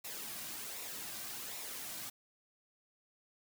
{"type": "noise with flanger", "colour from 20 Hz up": "white", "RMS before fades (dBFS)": -44, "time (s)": [0.04, 2.1], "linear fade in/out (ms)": 10, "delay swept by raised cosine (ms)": [0.63, 2.33], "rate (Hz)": 1.3, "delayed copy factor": -0.5, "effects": []}